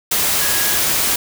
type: tone in noise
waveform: sine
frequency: 1661.2 Hz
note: G#6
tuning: in tune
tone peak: -26 dBFS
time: 0.41-0.78 s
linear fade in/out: 5 ms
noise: white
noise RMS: -17 dBFS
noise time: 0.11-1.16 s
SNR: -12 dB
effects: none